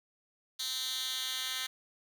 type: tone with high-pass filter sweep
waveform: 10% pulse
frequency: 258.7 Hz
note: C4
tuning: 19 cents flat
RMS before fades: -36 dBFS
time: 0.59-1.67 s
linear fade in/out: 10 ms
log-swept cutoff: 4000 to 2600 Hz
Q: 2.4
effects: none